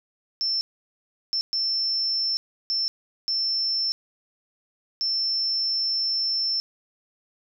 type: tone bursts at uneven times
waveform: sine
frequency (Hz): 5350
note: E8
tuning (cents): +25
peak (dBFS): -22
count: 6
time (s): 0.41-0.61 / 1.33-1.41 / 1.53-2.37 / 2.7-2.88 / 3.28-3.92 / 5.01-6.6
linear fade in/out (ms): 0
effects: none